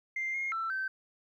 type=tone with pitch steps; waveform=sine; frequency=2095 / 2140 / 1335 / 1546 Hz; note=C7 / C7 / E6 / G6; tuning=+2 / +38 / +22 / -24 cents; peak=-30 dBFS; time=0.16-0.88 s; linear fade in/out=5 ms; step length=180 ms; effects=tanh soft clip ceiling -27 dBFS + 12-bit